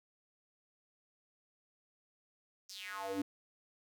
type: tone with high-pass filter sweep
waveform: square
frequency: 98 Hz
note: G2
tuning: in tune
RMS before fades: -41 dBFS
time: 2.69-3.22 s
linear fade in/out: 5 ms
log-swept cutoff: 5900 to 250 Hz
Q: 4.8
effects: none